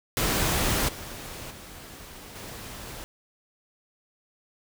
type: noise with level steps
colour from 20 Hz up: pink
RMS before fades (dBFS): -25 / -39 / -44 / -40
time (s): 0.17-3.04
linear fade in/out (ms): 0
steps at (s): 0.88 / 1.5 / 2.35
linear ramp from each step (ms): 10
effects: none